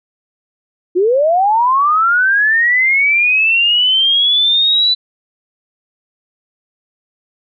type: linear sweep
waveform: sine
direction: up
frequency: 339.6 to 4000 Hz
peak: -9 dBFS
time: 0.95-4.95 s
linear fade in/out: 20 ms
effects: none